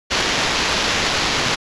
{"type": "noise with sample-and-hold", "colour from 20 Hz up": "blue", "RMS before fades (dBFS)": -19, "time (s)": [0.1, 1.56], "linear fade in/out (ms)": 20, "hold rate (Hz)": 8820, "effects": ["resampled to 22050 Hz"]}